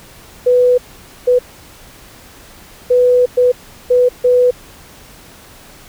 sine tone bursts at uneven times, 495.7 Hz, B4, 6 cents sharp, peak -7 dBFS, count 6, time 0.46-0.78 / 1.27-1.39 / 2.9-3.26 / 3.37-3.52 / 3.9-4.09 / 4.24-4.51 s, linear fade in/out 10 ms, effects pink hiss -40 dBFS RMS until 5.88 s

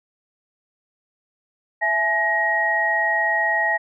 sine tone cluster, 662 / 848 / 1888 Hz, E5 / G#5 / A#6, +7 / +36 / +22 cents, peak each -26 / -24 / -19 dBFS, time 1.81-3.78 s, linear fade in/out 20 ms, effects none

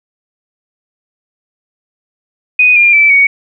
sine tone with pitch steps, 2489 / 2403 / 2320 / 2239 Hz, D#7 / D7 / D7 / C#7, 0 / +39 / -22 / +17 cents, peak -4 dBFS, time 2.59-3.27 s, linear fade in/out 5 ms, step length 170 ms, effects none

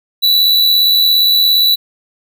square tone with amplitude modulation, 3951 Hz, B7, in tune, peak -7 dBFS, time 0.22-1.76 s, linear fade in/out 20 ms, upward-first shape sine, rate 77.3 Hz, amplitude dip 35%, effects none

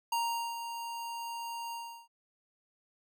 square tone with ADSR envelope, 932.3 Hz, A#5, in tune, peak -29 dBFS, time 0.12-2.08 s, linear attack 5 ms, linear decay 430 ms, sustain -9 dB, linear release 350 ms, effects none

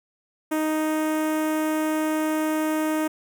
sawtooth tone with notch filter, 311.1 Hz, D#4, in tune, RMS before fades -24 dBFS, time 0.51-3.08 s, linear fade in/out 10 ms, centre 4300 Hz, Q 0.72, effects none

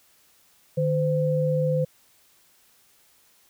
sine tone pair together, 152.52 / 513 Hz, D#3 / C5, -34 / -34 cents, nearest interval octave + major sixth, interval 2100 cents, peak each -23 dBFS, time 0.77-1.85 s, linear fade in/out 10 ms, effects white hiss -60 dBFS RMS until 3.49 s

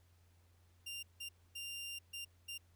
sawtooth tone bursts at uneven times, 2789 Hz, F7, 3 cents flat, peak -40 dBFS, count 5, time 0.86-1.03 / 1.2-1.29 / 1.55-1.99 / 2.13-2.25 / 2.48-2.58 s, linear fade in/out 10 ms, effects added 87 Hz sine -66 dBFS peak until 2.75 s + pink hiss -75 dBFS RMS until 2.75 s

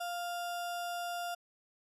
sine tone with sample-and-hold, 698.5 Hz, F5, in tune, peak -35 dBFS, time 0-1.35 s, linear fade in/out 10 ms, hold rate 2100 Hz, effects resampled to 32000 Hz

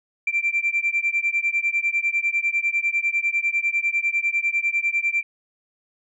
sine beating tone pair, 2349 / 2359 Hz, D7 / D7, 0 / +7 cents, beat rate 10 Hz, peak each -22 dBFS, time 0.27-5.23 s, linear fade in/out 5 ms, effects tanh soft clip ceiling -13 dBFS

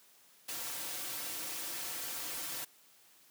white noise with comb filter, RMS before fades -40 dBFS, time 0.48-2.65 s, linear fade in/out 10 ms, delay 4.8 ms, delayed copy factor -0.6, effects white hiss -63 dBFS RMS until 3.3 s + high-pass 150 Hz 12 dB/octave

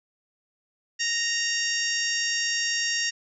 harmonic tone with a mistuned harmonic, 930 Hz, A#5, 4 cents flat, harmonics 2 / 3 / 4 / 5 / 6 / 7 / 8, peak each -29 / -31 / -37 / -35 / -28 / -36 / -36 dBFS, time 0.99-3.11 s, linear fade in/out 20 ms, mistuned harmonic 8, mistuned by -51 cents, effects none

